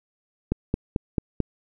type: click train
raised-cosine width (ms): 3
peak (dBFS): -9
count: 5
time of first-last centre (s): 0.52-1.403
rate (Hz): 4.53
effects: none